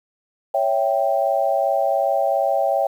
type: chord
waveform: sine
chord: C# diminished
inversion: none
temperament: equal with one note detuned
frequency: 556.6 / 659.3 / 784 Hz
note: C#5 / E5 / G5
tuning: +7 / 0 / 0 cents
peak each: -21 dBFS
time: 0.54-2.87 s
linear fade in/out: 5 ms
effects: 8-bit